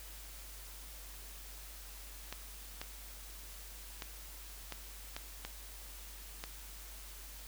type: clicks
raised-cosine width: 0.2 ms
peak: -23 dBFS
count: 7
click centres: 2.326 / 2.815 / 4.022 / 4.723 / 5.165 / 5.45 / 6.439 s
effects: added 49 Hz sine -50 dBFS peak until 7.47 s + white hiss -52 dBFS RMS until 7.47 s